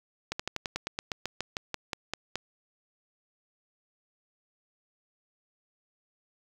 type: slowing click train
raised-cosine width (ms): 0.2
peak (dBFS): -14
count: 16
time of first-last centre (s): 0.32-2.356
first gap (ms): 75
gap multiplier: 1.08
effects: 7-bit